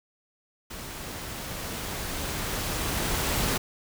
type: noise with level ramp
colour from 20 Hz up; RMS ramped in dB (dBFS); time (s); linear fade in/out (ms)
pink; -39 to -26; 0.7-3.58; 10
effects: none